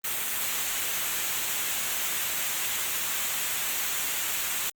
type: noise with comb filter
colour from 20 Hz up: white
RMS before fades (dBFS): -29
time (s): 0.04-4.7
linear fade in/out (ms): 5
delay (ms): 0.2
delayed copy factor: -0.5
effects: Opus 32 kbps